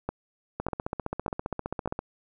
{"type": "two click trains", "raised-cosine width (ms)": 1, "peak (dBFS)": [-15, -16], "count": [4, 22], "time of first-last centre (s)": [[0.09, 1.876], [0.6, 1.991]], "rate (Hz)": [1.68, 15.1], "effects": []}